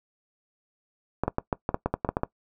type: clicks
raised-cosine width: 1 ms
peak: -10 dBFS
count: 12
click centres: 1.236 / 1.28 / 1.384 / 1.528 / 1.691 / 1.744 / 1.86 / 1.94 / 2.048 / 2.09 / 2.169 / 2.234 s
effects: noise-tail reverb RT60 0.1 s tail -20 dB re dry